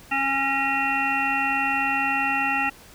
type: harmonic tone with a mistuned harmonic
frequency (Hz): 273.3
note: C#4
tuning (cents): -24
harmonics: 1 / 3 / 5 / 7 / 9 / 10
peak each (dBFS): -32 / -26 / -29 / -27 / -32 / -26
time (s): 0.11-2.7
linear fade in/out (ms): 10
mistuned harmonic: 7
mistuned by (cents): -16
effects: pink hiss -48 dBFS RMS until 2.94 s